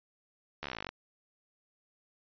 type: slowing click train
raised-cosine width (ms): 0.3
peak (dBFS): -21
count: 16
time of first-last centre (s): 0.63-0.89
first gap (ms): 13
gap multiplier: 1.04
effects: resampled to 11025 Hz